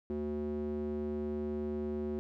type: tone with band-pass filter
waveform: square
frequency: 74.2 Hz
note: D2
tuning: 18 cents sharp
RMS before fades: -36 dBFS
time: 0.1-2.19 s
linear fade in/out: 0 ms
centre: 310 Hz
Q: 8.8
effects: none